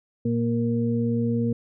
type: harmonic tone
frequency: 117.1 Hz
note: A#2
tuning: 8 cents sharp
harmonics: 1 / 2 / 4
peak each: -26 / -23 / -29 dBFS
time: 0.25-1.53 s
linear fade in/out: 5 ms
effects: none